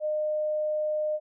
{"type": "tone", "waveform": "sine", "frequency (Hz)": 610, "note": "D#5", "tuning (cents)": -34, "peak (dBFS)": -25, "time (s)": [0, 1.2], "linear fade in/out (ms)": 50, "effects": []}